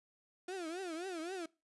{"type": "tone with vibrato", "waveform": "35% pulse", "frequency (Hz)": 349.2, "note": "F4", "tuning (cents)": 0, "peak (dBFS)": -38, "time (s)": [0.48, 1.46], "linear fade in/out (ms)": 5, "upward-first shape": "triangle", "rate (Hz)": 3.8, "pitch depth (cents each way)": 210, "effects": ["noise-tail reverb RT60 0.3 s tail -24 dB re dry", "resampled to 24000 Hz"]}